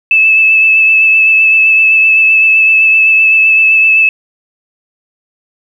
sine tone with vibrato, 2617 Hz, E7, 13 cents flat, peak -4 dBFS, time 0.11-4.09 s, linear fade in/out 2 ms, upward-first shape sine, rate 7.8 Hz, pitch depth 17 cents each way, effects 7-bit

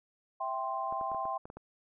sine chord, C major, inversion first, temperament equal, 659.3 / 784 / 1046.5 Hz, E5 / G5 / C6, 0 / 0 / 0 cents, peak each -39 / -36 / -35 dBFS, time 0.4-1.38 s, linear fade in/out 10 ms
clicks, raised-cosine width 1 ms, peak -31 dBFS, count 8, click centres 0.925 / 1.012 / 1.117 / 1.147 / 1.254 / 1.455 / 1.501 / 1.57 s
effects none

